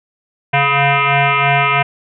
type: tone with frequency modulation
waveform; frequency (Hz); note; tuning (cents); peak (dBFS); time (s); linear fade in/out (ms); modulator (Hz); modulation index
sine; 701; F5; +6; -10; 0.53-1.83; 10; 281; 7
effects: none